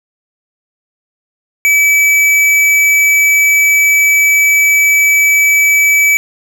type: tone with tanh clipping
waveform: sine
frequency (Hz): 2297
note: D7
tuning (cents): -39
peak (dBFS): -8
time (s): 1.65-6.17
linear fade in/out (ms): 0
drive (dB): 17
effects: none